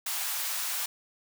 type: high-pass noise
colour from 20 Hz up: white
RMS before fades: -32 dBFS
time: 0.06-0.86 s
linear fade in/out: 5 ms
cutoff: 730 Hz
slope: 24 dB/octave
effects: none